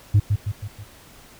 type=tone with echo; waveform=sine; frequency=102.6 Hz; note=G#2; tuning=21 cents flat; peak=-9 dBFS; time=0.14-0.2 s; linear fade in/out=10 ms; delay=160 ms; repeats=4; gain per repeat=-6 dB; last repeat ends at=0.84 s; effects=tanh soft clip ceiling -10 dBFS + pink hiss -48 dBFS RMS until 1.39 s